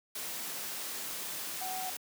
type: tone in noise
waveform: sine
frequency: 749 Hz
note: F#5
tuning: 21 cents sharp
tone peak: -37 dBFS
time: 1.61-1.9 s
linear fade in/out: 5 ms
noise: white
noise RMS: -39 dBFS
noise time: 0.15-1.97 s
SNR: -1 dB
effects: high-pass 150 Hz 12 dB/octave